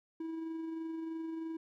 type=tone with amplitude modulation; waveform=triangle; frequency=324.9 Hz; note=E4; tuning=25 cents flat; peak=-34 dBFS; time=0.2-1.57 s; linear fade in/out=5 ms; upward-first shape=sine; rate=23.1 Hz; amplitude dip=30%; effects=none